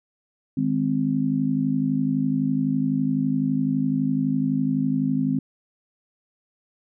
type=harmonic tone; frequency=51.91 Hz; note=G#1; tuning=in tune; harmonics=3 / 4 / 5; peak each=-26 / -26 / -22 dBFS; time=0.57-5.39 s; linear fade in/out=5 ms; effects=none